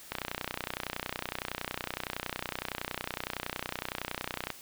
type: click train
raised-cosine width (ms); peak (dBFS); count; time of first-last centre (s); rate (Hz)
0.3; -16; 136; 0.12-4.503; 30.8
effects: white hiss -50 dBFS RMS until 4.61 s